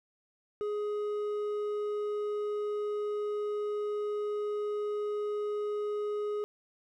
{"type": "tone with hard clipping", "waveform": "sine", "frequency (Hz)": 417.2, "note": "G#4", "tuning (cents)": 8, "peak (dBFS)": -32, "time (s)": [0.61, 6.44], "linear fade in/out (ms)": 0, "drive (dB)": 5, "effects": []}